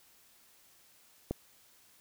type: click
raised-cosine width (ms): 2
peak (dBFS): -19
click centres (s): 1.31
effects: white hiss -63 dBFS RMS until 2 s